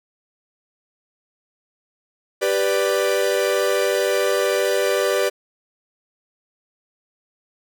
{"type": "chord", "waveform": "45% pulse", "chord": "G major", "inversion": "none", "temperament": "equal", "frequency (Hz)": [392, 493.9, 587.3], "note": ["G4", "B4", "D5"], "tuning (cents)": [0, 0, 0], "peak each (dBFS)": -22, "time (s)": [2.41, 5.3], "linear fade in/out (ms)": 20, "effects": []}